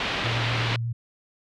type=low-pass noise; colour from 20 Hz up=white; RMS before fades=-28 dBFS; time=0-0.76 s; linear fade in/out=2 ms; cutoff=3500 Hz; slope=24 dB/octave
type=tone with vibrato; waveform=sine; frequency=116.54 Hz; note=A#2; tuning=in tune; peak=-25 dBFS; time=0.24-0.93 s; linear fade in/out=10 ms; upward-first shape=square; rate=8.2 Hz; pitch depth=15 cents each way
effects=none